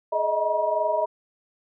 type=tone cluster; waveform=sine; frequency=423.8 / 614 / 637 / 958 Hz; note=G#4 / D#5 / D#5 / A#5; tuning=+35 / -23 / +41 / +47 cents; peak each=-33 / -27 / -24 / -26 dBFS; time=0.12-1.06 s; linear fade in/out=10 ms; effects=none